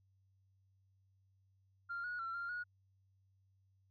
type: tone with pitch steps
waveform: sine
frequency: 1392 / 1454 / 1353 / 1391 / 1451 Hz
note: F6 / F#6 / E6 / F6 / F#6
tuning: -6 / -31 / +45 / -7 / -34 cents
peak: -38 dBFS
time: 1.89-2.64 s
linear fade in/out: 20 ms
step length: 150 ms
effects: tanh soft clip ceiling -36 dBFS + added 96 Hz sine -70 dBFS peak until 3.9 s